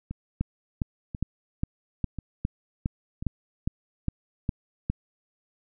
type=two click trains; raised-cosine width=5 ms; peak=-13 / -21 dBFS; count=12 / 4; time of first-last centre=0.41-4.9 / 0.11-3.225 s; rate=2.45 / 0.963 Hz; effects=none